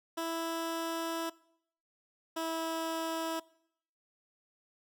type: tone pair in turn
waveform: 15% pulse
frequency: 330 / 326 Hz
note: E4 / E4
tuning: +2 / -19 cents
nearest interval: unison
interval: 21 cents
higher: first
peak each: -27 dBFS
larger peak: neither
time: 0.17-1.3 / 2.36-3.4 s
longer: first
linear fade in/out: 10 ms
effects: noise-tail reverb RT60 0.7 s tail -22 dB re dry